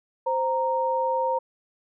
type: tone pair together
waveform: sine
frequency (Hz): 521.9 / 930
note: C5 / A#5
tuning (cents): -4 / -4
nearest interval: minor seventh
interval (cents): 1000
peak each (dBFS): -25 / -24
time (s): 0.26-1.39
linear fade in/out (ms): 10
effects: none